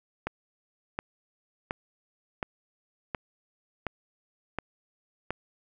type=click train; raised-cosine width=0.5 ms; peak=-15 dBFS; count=8; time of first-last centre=0.27-5.306 s; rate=1.39 Hz; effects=none